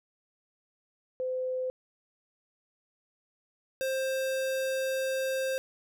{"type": "tone pair in turn", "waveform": ["sine", "square"], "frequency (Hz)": [512, 528.2], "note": ["C5", "C5"], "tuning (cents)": [-38, 16], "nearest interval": "minor second", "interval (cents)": 54, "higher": "second", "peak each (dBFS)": [-29, -29], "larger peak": "neither", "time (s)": [[1.2, 1.7], [3.81, 5.58]], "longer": "second", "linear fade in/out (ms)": 0, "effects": []}